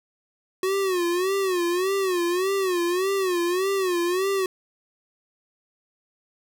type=tone with vibrato; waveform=square; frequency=368.2 Hz; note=F#4; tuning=8 cents flat; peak=-22 dBFS; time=0.63-4.46 s; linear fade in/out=2 ms; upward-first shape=sine; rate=1.7 Hz; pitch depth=120 cents each way; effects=none